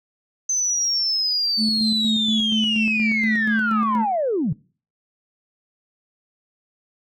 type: linear sweep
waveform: sine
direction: down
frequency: 6190 to 123.47 Hz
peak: -18 dBFS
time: 0.49-4.53 s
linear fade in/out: 5 ms
type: tone with tremolo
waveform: sine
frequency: 218.5 Hz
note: A3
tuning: 12 cents flat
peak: -17 dBFS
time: 1.57-4.06 s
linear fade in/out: 50 ms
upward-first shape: square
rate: 4.2 Hz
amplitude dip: 45%
effects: noise-tail reverb RT60 0.4 s tail -23 dB re dry + tanh soft clip ceiling -13 dBFS